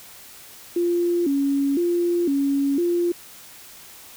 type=tone with vibrato; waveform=sine; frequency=311.1 Hz; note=D#4; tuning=in tune; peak=-18 dBFS; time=0.76-3.12 s; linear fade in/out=5 ms; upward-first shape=square; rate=0.99 Hz; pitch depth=190 cents each way; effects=white hiss -44 dBFS RMS until 4.16 s